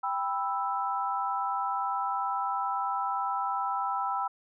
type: chord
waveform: sine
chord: E minor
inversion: first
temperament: just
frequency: 791.1 / 988.9 / 1318.5 Hz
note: G5 / B5 / E6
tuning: +16 / +2 / 0 cents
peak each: -32 dBFS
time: 0.03-4.28 s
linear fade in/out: 10 ms
effects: none